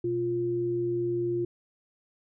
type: tone pair together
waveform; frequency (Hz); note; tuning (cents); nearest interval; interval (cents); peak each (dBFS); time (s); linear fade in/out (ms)
sine; 124.5 / 349.2; B2 / F4; +14 / 0; octave + tritone; 1786; -35 / -26; 0.04-1.45; 5
effects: none